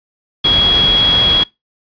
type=tone in noise; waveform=sine; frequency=3322 Hz; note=G#7; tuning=in tune; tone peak=-9 dBFS; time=0.44-1.44 s; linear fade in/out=10 ms; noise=pink; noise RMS=-19 dBFS; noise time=0.44-1.44 s; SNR=+7 dB; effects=noise-tail reverb RT60 0.2 s tail -23 dB re dry + resampled to 11025 Hz